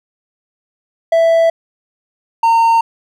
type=tone pair in turn; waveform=triangle; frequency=661 / 915.5 Hz; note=E5 / A#5; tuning=+5 / -32 cents; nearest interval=tritone; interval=563 cents; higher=second; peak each=-6 dBFS; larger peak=neither; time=1.12-1.5 / 2.43-2.81 s; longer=neither; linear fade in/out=5 ms; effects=none